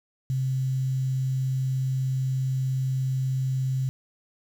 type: tone with quantisation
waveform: sine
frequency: 131.6 Hz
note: C3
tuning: 10 cents sharp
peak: -23 dBFS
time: 0.3-3.89 s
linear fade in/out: 0 ms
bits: 8
effects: none